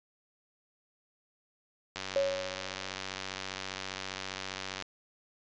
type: click train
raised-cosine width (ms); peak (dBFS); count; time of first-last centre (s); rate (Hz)
0.2; -19; 273; 1.96-4.823; 95
type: tone with exponential decay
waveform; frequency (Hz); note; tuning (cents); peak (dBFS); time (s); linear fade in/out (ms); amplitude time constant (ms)
sine; 554.4; C#5; 0; -23; 2.16-2.95; 1; 170
effects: resampled to 16000 Hz